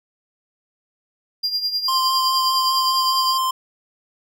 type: tone with tremolo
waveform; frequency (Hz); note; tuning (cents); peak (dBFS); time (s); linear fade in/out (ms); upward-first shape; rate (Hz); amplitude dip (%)
triangle; 4800; D8; +37; -16; 1.43-3.38; 10; triangle; 9.8; 75
type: tone with vibrato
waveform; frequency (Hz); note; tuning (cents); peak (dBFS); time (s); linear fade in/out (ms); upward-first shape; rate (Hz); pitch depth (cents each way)
square; 1046.5; C6; 0; -19; 1.88-3.51; 5; sine; 4.9; 9
effects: none